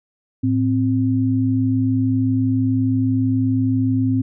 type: tone pair together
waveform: sine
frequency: 109.1 / 261.6 Hz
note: A2 / C4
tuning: -14 / 0 cents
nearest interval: octave + minor third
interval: 1514 cents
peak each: -19 / -17 dBFS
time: 0.43-4.22 s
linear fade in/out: 10 ms
effects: none